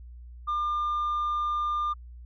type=tone; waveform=sine; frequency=1200 Hz; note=D6; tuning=37 cents sharp; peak=-23 dBFS; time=0.47-1.94 s; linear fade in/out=20 ms; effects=tanh soft clip ceiling -24 dBFS + added 60 Hz sine -42 dBFS peak until 2.25 s